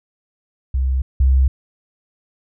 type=tone pair in turn; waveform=sine; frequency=65.41 / 65.86 Hz; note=C2 / C2; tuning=0 / +12 cents; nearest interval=unison; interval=12 cents; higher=second; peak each=-15 / -10 dBFS; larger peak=second; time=0.74-1.02 / 1.2-1.48 s; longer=neither; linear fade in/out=5 ms; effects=none